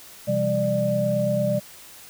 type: tone cluster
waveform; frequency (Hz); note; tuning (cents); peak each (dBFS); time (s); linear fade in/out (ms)
sine; 129.4 / 168.4 / 197.3 / 593; C3 / E3 / G3 / D5; -19 / +37 / +11 / +17; -27 / -30 / -26 / -22; 0.27-1.6; 20
effects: white hiss -45 dBFS RMS until 2.09 s